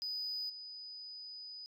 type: tone with level steps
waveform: sine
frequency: 4978 Hz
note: D#8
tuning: in tune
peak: -35 / -45 dBFS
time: 0.02-1.66 s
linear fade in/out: 0 ms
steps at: 0.49 s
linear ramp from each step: 10 ms
effects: tanh soft clip ceiling -34 dBFS